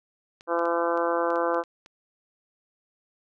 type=clicks; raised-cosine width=0.2 ms; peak=-30 dBFS; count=9; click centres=0.409 / 0.592 / 0.655 / 0.975 / 1.304 / 1.358 / 1.545 / 1.638 / 1.861 s
type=harmonic tone; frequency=169.7 Hz; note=F3; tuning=49 cents flat; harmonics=2 / 3 / 4 / 5 / 6 / 7 / 8 / 9; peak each=-30 / -26 / -31 / -33 / -31 / -32 / -35 / -36 dBFS; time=0.47-1.64 s; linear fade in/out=50 ms
effects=none